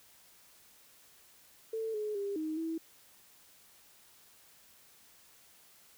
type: tone with pitch steps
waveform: sine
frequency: 445.4 / 423.9 / 401 / 312.8 / 325 Hz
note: A4 / G#4 / G4 / D#4 / E4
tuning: +21 / +35 / +39 / +9 / -24 cents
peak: -33 dBFS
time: 1.73-2.78 s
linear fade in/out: 5 ms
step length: 210 ms
effects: white hiss -61 dBFS RMS until 5.97 s